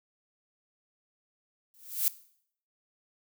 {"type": "noise with exponential growth", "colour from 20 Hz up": "violet", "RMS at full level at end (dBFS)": -23, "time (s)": [1.74, 2.08], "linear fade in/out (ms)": 0, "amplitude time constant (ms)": 73, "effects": ["noise-tail reverb RT60 0.6 s tail -18 dB re dry"]}